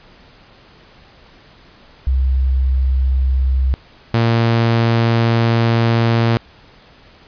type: tone pair in turn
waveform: sine / sawtooth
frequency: 65.41 / 115.53 Hz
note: C2 / A#2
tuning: 0 / -15 cents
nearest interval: minor seventh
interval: 985 cents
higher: second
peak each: -12 / -8 dBFS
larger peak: second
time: 2.07-3.74 / 4.14-6.37 s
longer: second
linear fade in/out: 0 ms
effects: pink hiss -46 dBFS RMS until 7.27 s + resampled to 11025 Hz